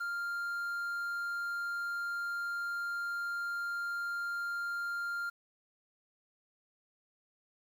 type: tone with quantisation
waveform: triangle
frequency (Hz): 1396.9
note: F6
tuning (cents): 0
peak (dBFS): -32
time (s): 0-5.3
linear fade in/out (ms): 10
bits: 10
effects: none